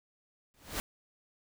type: noise with exponential growth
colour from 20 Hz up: pink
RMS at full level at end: -31 dBFS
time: 0.54-0.8 s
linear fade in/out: 0 ms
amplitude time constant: 55 ms
effects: none